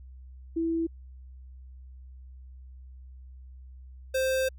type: tone pair in turn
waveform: sine / square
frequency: 329.7 / 523.8 Hz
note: E4 / C5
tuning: 0 / +2 cents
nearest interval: minor sixth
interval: 802 cents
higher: second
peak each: -25 dBFS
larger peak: neither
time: 0.56-0.87 / 4.14-4.49 s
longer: second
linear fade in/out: 10 ms
effects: added 64 Hz sine -44 dBFS peak until 4.58 s